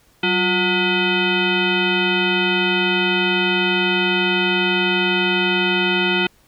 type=tone with frequency modulation; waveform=sine; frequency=1444 Hz; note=F#6; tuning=43 cents flat; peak=-15 dBFS; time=0.23-6.27 s; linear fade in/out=5 ms; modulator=544 Hz; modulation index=3.3; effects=pink hiss -56 dBFS RMS until 6.47 s